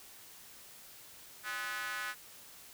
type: tone with high-pass filter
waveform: square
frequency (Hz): 114.6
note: A#2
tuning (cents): -29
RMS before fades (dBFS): -39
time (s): 1.43-2.15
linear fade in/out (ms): 50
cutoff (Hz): 1500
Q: 3.5
effects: white hiss -54 dBFS RMS until 2.73 s